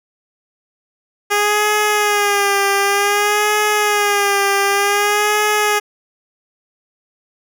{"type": "tone with vibrato", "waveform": "10% pulse", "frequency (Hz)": 409.5, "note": "G#4", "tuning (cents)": -24, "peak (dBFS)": -5, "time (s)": [1.3, 5.8], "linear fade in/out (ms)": 20, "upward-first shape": "sine", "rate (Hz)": 0.54, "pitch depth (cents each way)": 51, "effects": []}